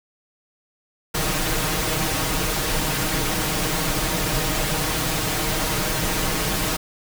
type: noise with comb filter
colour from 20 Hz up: pink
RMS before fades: -23 dBFS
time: 1.14-6.77 s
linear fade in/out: 10 ms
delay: 6.4 ms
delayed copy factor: +0.7
effects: none